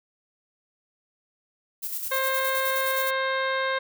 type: noise with tremolo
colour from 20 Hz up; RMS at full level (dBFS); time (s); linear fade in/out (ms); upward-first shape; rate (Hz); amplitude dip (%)
violet; -30; 1.82-3.11; 20; square; 9.6; 45
type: harmonic tone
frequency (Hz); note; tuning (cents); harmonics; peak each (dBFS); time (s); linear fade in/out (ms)
530; C5; +22; 1 / 2 / 3 / 4 / 5 / 6 / 7 / 8; -28 / -29 / -29 / -33 / -43 / -43 / -37 / -44; 2.11-3.79; 10
effects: none